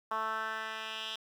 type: tone with band-pass filter sweep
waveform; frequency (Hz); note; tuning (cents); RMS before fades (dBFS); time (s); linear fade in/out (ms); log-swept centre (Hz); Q
10% pulse; 220; A3; 0; -37; 0.11-1.16; 5; 1100 to 3300; 2.9
effects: 10-bit